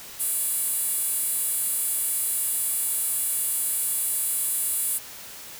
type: tone with high-pass filter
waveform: 10% pulse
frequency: 568 Hz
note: C#5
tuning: 42 cents sharp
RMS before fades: -26 dBFS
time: 0.19-4.99 s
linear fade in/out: 20 ms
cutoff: 11000 Hz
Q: 7.4
effects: white hiss -41 dBFS RMS until 5.59 s

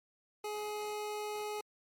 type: tone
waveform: 25% pulse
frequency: 420.6 Hz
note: G#4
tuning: 22 cents sharp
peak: -33 dBFS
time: 0.44-1.61 s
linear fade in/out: 5 ms
effects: MP3 64 kbps

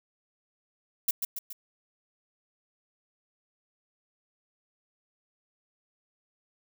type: noise with echo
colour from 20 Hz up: violet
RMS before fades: -25 dBFS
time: 1.08-1.11 s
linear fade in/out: 5 ms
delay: 140 ms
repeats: 3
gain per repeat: -5 dB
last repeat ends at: 1.53 s
effects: none

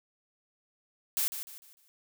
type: noise with echo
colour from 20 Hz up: blue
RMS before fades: -29 dBFS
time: 1.17-1.28 s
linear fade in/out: 0 ms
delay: 150 ms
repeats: 4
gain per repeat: -9 dB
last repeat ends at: 1.88 s
effects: none

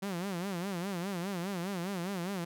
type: tone with vibrato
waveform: sawtooth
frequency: 185 Hz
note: F#3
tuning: in tune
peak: -30 dBFS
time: 0.02-2.45 s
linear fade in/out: 10 ms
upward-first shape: sine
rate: 4.9 Hz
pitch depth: 160 cents each way
effects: none

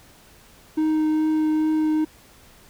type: tone with vibrato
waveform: triangle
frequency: 310.9 Hz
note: D#4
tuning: 1 cent flat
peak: -16 dBFS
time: 0.77-2.05 s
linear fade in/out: 10 ms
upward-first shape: triangle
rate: 2.4 Hz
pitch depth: 10 cents each way
effects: pink hiss -51 dBFS RMS until 2.69 s

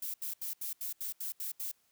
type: noise bursts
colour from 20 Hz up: violet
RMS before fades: -38 dBFS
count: 9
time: 0.02-1.716 s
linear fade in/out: 5 ms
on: 120 ms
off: 77 ms
effects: white hiss -72 dBFS RMS until 1.91 s

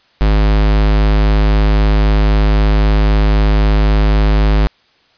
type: tone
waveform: square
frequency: 51.91 Hz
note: G#1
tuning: in tune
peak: -9 dBFS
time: 0.21-4.67 s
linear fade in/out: 0 ms
effects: white hiss -53 dBFS RMS until 5.17 s + resampled to 11025 Hz

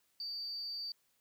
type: tone with amplitude modulation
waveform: sine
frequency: 4628 Hz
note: D8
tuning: 26 cents flat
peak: -35 dBFS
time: 0.2-0.92 s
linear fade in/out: 2 ms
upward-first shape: sine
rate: 263 Hz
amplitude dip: 55%
effects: tanh soft clip ceiling -33 dBFS + white hiss -75 dBFS RMS until 1.2 s

